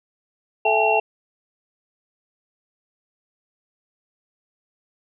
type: tone cluster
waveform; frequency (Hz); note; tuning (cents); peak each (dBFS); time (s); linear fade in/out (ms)
sine; 436.4 / 666 / 791 / 856 / 2730; A4 / E5 / G5 / A5 / F7; -14 / +18 / +15 / -48 / -40; -22; 0.65-1; 5
effects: none